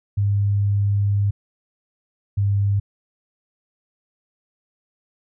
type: tone pair in turn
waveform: sine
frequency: 101.1 / 100.4 Hz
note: G#2 / G2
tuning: -46 / +42 cents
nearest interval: unison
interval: 12 cents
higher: first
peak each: -16 dBFS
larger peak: neither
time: 0.17-1.31 / 2.37-2.8 s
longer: first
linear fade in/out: 10 ms
effects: none